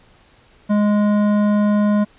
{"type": "tone with hard clipping", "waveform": "sine", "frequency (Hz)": 207.7, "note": "G#3", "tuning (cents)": 0, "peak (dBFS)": -15, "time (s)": [0.69, 2.05], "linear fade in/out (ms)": 20, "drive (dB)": 12, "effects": ["pink hiss -52 dBFS RMS until 2.18 s", "resampled to 8000 Hz"]}